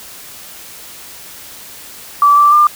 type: tone with pitch steps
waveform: sine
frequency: 1157 / 1169 / 1197 Hz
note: D6 / D6 / D6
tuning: -26 / -8 / +33 cents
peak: -5 dBFS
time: 2.22-2.67 s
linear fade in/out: 2 ms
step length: 150 ms
effects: white hiss -34 dBFS RMS until 2.75 s